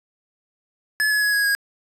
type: tone with pitch steps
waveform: square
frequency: 1715 / 1696.3 / 1677.8 / 1659.5 / 1641.3 Hz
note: A6 / G#6 / G#6 / G#6 / G#6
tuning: -45 / +36 / +17 / -2 / -21 cents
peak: -18 dBFS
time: 1-1.55 s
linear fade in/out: 0 ms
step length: 110 ms
effects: resampled to 32000 Hz + 8-bit